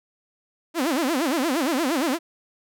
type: tone with vibrato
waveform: sawtooth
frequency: 293.7 Hz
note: D4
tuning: in tune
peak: -17 dBFS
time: 0.74-2.19 s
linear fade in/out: 50 ms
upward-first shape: sine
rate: 8.6 Hz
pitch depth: 280 cents each way
effects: none